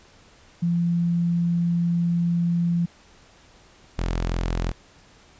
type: tone pair in turn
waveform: sine / sawtooth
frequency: 171.4 / 42.85 Hz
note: F3 / F1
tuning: -32 / -32 cents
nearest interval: 2 octaves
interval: 2400 cents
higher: first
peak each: -19 dBFS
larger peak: neither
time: 0.62-2.86 / 3.98-4.72 s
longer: first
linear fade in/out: 10 ms
effects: pink hiss -53 dBFS RMS until 5.39 s + resampled to 16000 Hz

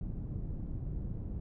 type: low-pass noise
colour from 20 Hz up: pink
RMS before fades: -38 dBFS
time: 0.01-1.4 s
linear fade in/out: 2 ms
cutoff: 190 Hz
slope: 12 dB/octave
effects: none

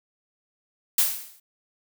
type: noise with exponential decay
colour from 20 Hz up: blue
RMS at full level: -17 dBFS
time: 0.98-1.4 s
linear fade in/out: 5 ms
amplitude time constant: 90 ms
effects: none

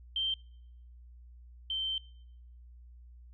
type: tone pair in turn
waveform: sine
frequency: 3136 / 3111 Hz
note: G7 / G7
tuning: 0 / -14 cents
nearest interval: unison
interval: 14 cents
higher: first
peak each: -29 / -31 dBFS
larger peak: first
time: 0.16-0.34 / 1.7-1.98 s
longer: second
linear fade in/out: 2 ms
effects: noise-tail reverb RT60 0.8 s tail -26 dB re dry + added 60 Hz sine -50 dBFS peak until 3.33 s

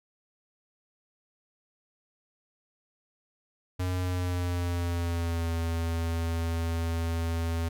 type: tone with pitch glide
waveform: square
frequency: 91.1 to 83.06 Hz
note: F#2 to E2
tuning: -26 to +14 cents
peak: -28 dBFS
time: 3.79-7.69 s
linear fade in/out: 10 ms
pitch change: -160 cents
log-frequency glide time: 4.01-5.51 s
effects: none

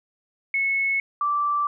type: tone pair in turn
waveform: sine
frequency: 2195 / 1168.1 Hz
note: C#7 / D6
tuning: -18 / -10 cents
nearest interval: major seventh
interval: 1092 cents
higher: first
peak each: -20 dBFS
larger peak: neither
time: 0.54-1 / 1.21-1.67 s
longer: neither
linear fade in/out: 2 ms
effects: none

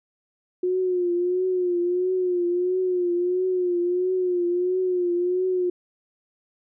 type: tone with vibrato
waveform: sine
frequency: 360 Hz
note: F#4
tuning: 47 cents flat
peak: -20 dBFS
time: 0.63-5.7 s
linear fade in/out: 5 ms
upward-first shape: triangle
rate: 1.5 Hz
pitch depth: 65 cents each way
effects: none

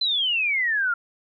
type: exponential sweep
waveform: sine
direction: down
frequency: 4108 to 1375 Hz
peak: -20 dBFS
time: 0.01-0.94 s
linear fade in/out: 5 ms
effects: none

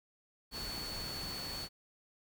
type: tone in noise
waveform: sine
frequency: 4435 Hz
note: C#8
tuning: in tune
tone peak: -41 dBFS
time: 0.51-1.69 s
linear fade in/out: 50 ms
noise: pink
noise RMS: -44 dBFS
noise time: 0.51-1.69 s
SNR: 0 dB
effects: none

